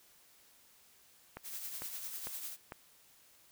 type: click train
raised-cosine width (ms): 0.5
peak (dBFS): -28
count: 4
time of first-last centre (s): 1.37-2.721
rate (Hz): 2.22
type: noise with tremolo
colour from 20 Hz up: blue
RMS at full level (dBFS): -41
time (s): 1.43-2.57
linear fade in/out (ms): 50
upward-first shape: triangle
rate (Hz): 10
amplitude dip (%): 50
effects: white hiss -64 dBFS RMS until 3.51 s